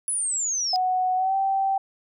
sine exponential sweep, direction down, 10400 to 4995 Hz, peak -23 dBFS, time 0.08-0.76 s, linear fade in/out 0 ms
sine tone with pitch glide, 740 to 777.2 Hz, F#5 to G5, 0 to -15 cents, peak -20 dBFS, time 0.73-1.78 s, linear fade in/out 5 ms, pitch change +85 cents, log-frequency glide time 1.16-1.35 s
effects none

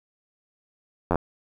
slowing click train, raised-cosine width 1 ms, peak -8 dBFS, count 5, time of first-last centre 1.11-1.157 s, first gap 11 ms, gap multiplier 1.04, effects 8-bit

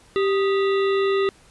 harmonic tone with a mistuned harmonic, 392 Hz, G4, in tune, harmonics 1 / 3 / 5 / 7 / 9 / 10, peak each -18 / -28 / -32 / -35 / -37 / -38 dBFS, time 0.16-1.29 s, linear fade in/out 0 ms, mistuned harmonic 3, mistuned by +99 cents, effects pink hiss -53 dBFS RMS until 1.5 s + resampled to 24000 Hz

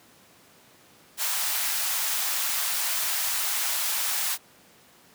white high-pass noise, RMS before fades -27 dBFS, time 1.17-4.38 s, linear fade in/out 50 ms, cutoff 710 Hz, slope 24 dB/octave, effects pink hiss -55 dBFS RMS until 5.14 s + high-pass 150 Hz 12 dB/octave

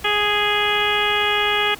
harmonic tone, 415.3 Hz, G#4, in tune, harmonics 1 / 2 / 3 / 4 / 5 / 6 / 7 / 8, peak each -25 / -25 / -25 / -25 / -25 / -25 / -25 / -25 dBFS, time 0.04-1.75 s, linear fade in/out 10 ms, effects pink hiss -40 dBFS RMS until 1.79 s

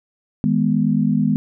sine chord, G# minor, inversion second, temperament equal with one note detuned, 158.74 / 207.7 / 246.9 Hz, D#3 / G#3 / B3, +35 / 0 / 0 cents, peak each -20 / -18 / -19 dBFS, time 0.44-1.36 s, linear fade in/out 0 ms, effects none

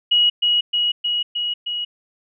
sine tone with echo, 2905 Hz, F#7, 32 cents flat, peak -12 dBFS, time 0.11-0.3 s, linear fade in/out 10 ms, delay 310 ms, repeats 5, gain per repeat -2 dB, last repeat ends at 1.85 s, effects none

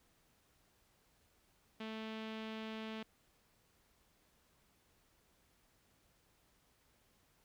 sawtooth tone with low-pass filter, 220 Hz, A3, in tune, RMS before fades -45 dBFS, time 1.8-3.03 s, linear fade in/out 5 ms, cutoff 3200 Hz, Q 2.3, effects pink hiss -73 dBFS RMS until 7.44 s

